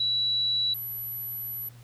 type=tone pair in turn; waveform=sine; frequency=3927 / 11812 Hz; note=B7 / F#9; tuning=-11 / -4 cents; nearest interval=octave + perfect fifth; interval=1907 cents; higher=second; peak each=-23 / -32 dBFS; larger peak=first; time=0-0.74 / 0.74-1.69 s; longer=second; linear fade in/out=5 ms; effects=added 119 Hz sine -47 dBFS peak until 1.83 s + pink hiss -57 dBFS RMS until 1.83 s